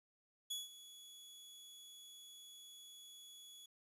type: tone with ADSR envelope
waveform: sawtooth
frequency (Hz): 3386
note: G#7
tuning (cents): +33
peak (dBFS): -36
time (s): 0.5-3.66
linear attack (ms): 11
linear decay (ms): 170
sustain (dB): -16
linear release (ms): 5
effects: resampled to 32000 Hz + 12-bit